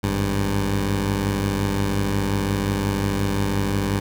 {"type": "tone pair together", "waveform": "15% pulse", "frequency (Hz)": [52.47, 99.3], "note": ["G#1", "G2"], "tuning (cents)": [18, 23], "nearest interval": "major seventh", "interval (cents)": 1105, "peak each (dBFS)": [-20, -15], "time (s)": [0.03, 4], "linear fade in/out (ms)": 10, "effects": []}